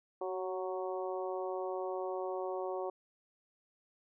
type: harmonic tone with a mistuned harmonic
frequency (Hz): 185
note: F#3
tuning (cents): 0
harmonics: 2 / 3 / 4 / 5 / 6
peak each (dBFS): -38 / -40 / -42 / -46 / -47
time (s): 0.21-2.9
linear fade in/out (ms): 5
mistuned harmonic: 2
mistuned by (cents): +21
effects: none